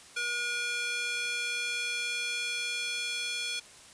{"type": "tone with high-pass filter sweep", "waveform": "square", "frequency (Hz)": 480.1, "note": "B4", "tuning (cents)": -49, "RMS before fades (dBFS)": -33, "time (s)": [0.16, 3.6], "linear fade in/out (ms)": 10, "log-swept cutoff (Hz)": [1800, 2900], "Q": 1.9, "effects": ["white hiss -52 dBFS RMS until 3.93 s", "resampled to 22050 Hz"]}